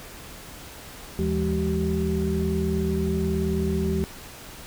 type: tone cluster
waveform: sine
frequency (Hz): 78.2 / 169.1 / 207.7 / 383.4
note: D#2 / E3 / G#3 / G4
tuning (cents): +9 / +44 / 0 / -38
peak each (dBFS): -27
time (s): 1.19-4.04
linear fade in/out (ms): 0
effects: tanh soft clip ceiling -11 dBFS + pink hiss -42 dBFS RMS until 4.66 s